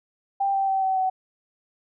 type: tone with pitch steps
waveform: sine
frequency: 789 / 779.9 / 771 / 762.1 / 753.4 Hz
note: G5 / G5 / G5 / G5 / F#5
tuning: +11 / -9 / -29 / -49 / +31 cents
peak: -20 dBFS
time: 0.4-1.1 s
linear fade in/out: 10 ms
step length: 140 ms
effects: none